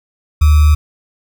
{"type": "tone with sample-and-hold", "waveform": "sine", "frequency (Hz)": 75.5, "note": "D2", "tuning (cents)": 48, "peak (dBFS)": -5, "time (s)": [0.41, 0.75], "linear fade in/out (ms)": 10, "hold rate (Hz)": 1225, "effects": []}